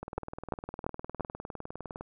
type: two click trains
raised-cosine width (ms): 1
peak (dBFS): -17 / -24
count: 4 / 40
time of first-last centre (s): 0.18-1.207 / 0.03-2.01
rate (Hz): 2.92 / 19.7
effects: none